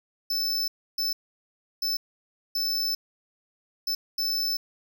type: tone bursts at uneven times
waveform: square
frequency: 5274 Hz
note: E8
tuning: in tune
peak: -25 dBFS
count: 6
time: 0.3-0.68 / 0.98-1.13 / 1.82-1.97 / 2.55-2.95 / 3.87-3.95 / 4.18-4.57 s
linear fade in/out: 5 ms
effects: none